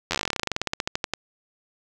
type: slowing click train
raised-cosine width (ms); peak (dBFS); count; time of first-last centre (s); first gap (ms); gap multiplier
0.2; -7; 27; 0.11-1.137; 11; 1.09
effects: none